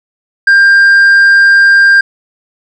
sine tone with tanh clipping, 1595 Hz, G6, 30 cents sharp, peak -3 dBFS, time 0.47-2.01 s, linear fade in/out 5 ms, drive 3 dB, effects none

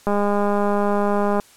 click train, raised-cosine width 1 ms, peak -8 dBFS, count 272, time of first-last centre 0.07-1.398 s, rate 204 Hz, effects white hiss -50 dBFS RMS until 1.56 s + low-pass 11000 Hz 12 dB/octave

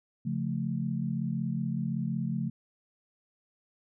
sine chord, Db augmented, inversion none, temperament equal, 138.59 / 174.61 / 220 Hz, Db3 / F3 / A3, 0 / 0 / 0 cents, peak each -33 dBFS, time 0.25-2.5 s, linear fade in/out 10 ms, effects none

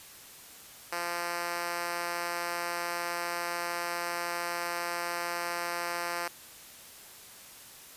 5% pulse tone with high-pass filter, 172.9 Hz, F3, 17 cents flat, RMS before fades -34 dBFS, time 0.92-6.28 s, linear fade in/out 5 ms, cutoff 440 Hz, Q 0.76, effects white hiss -50 dBFS RMS until 7.96 s + resampled to 32000 Hz

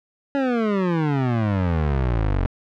25% pulse exponential sweep, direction down, 283.3 to 43.65 Hz, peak -15 dBFS, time 0.35-2.46 s, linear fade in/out 0 ms, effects low-pass 2000 Hz 12 dB/octave

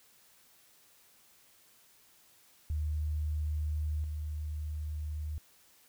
sine tone pair in turn, 76.1 / 76.1 Hz, D#2 / D#2, -38 / -38 cents, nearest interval unison, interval 0 cents, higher neither, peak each -30 / -34 dBFS, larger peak first, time 2.7-4.04 / 4.04-5.38 s, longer neither, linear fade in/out 0 ms, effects white hiss -63 dBFS RMS until 5.88 s

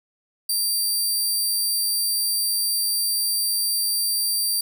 15% pulse tone, 4699 Hz, D8, in tune, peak -14 dBFS, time 0.49-4.61 s, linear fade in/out 5 ms, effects none

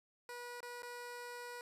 15% pulse tone with dropouts, 485.4 Hz, B4, 30 cents flat, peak -39 dBFS, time 0.29-1.61 s, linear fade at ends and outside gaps 1 ms, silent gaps 0.605-0.629 / 0.822-0.83 s, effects resampled to 32000 Hz

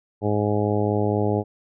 harmonic tone, 104.3 Hz, G#2, 8 cents sharp, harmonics 1 / 2 / 3 / 4 / 5 / 6 / 7 / 8, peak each -24 / -27 / -27 / -25 / -29 / -31 / -32 / -32 dBFS, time 0.21-1.44 s, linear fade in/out 50 ms, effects none

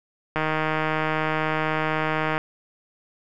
click train, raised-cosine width 0.5 ms, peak -9 dBFS, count 316, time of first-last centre 0.36-2.379 s, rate 156 Hz, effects none

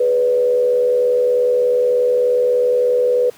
sine tone with frequency modulation, 493.9 Hz, B4, in tune, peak -12 dBFS, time 0-3.3 s, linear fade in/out 5 ms, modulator 76.7 Hz, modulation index 0.48, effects pink hiss -45 dBFS RMS until 3.37 s + high-pass 150 Hz 12 dB/octave

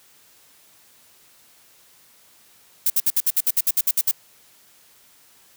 violet noise bursts, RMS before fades -18 dBFS, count 13, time 2.86-4.113 s, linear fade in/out 5 ms, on 41 ms, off 60 ms, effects white hiss -54 dBFS RMS until 5.56 s + high-pass 60 Hz 12 dB/octave

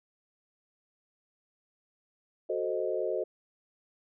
sine chord, F# diminished seventh, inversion none, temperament equal, 370 / 440 / 523.3 / 622.3 Hz, F#4 / A4 / C5 / Eb5, 0 / 0 / 0 / 0 cents, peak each -34 dBFS, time 2.49-3.24 s, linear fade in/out 10 ms, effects none

